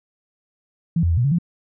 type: tone with pitch steps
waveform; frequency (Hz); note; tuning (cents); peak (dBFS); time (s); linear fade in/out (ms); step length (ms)
sine; 166.7 / 85.6 / 83.1 / 120.8 / 140.5 / 171.4; E3 / F2 / E2 / B2 / C#3 / F3; +20 / -34 / +15 / -38 / +24 / -32; -15; 0.96-1.386; 5; 71
effects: none